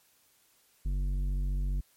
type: tone with tanh clipping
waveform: sine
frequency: 47.3 Hz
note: F#1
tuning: 39 cents sharp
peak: -29 dBFS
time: 0.85-1.81 s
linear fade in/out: 10 ms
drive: 10 dB
effects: white hiss -66 dBFS RMS until 1.96 s + MP3 64 kbps